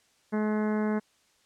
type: harmonic tone with a mistuned harmonic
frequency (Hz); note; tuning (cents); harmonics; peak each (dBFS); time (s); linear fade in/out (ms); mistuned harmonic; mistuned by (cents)
213.3; G#3; +46; 1 / 2 / 3 / 4 / 5 / 6 / 7 / 8 / 9 / 10; -26 / -32 / -38 / -40 / -42 / -47 / -43 / -45 / -51 / -50; 0.32-1; 20; 10; -21
effects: white hiss -66 dBFS RMS until 1.45 s + low-pass 8000 Hz 12 dB/octave